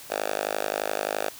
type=tone with high-pass filter; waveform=5% pulse; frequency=51.6 Hz; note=G#1; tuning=10 cents flat; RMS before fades=-29 dBFS; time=0.1-1.29 s; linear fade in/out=5 ms; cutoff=630 Hz; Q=1.9; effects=white hiss -44 dBFS RMS until 1.39 s